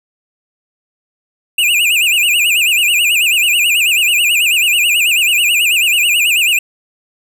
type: tone with vibrato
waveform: square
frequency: 2637 Hz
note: E7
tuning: in tune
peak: -10 dBFS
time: 1.58-6.59 s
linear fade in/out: 5 ms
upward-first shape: sine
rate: 9.2 Hz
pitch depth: 180 cents each way
effects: none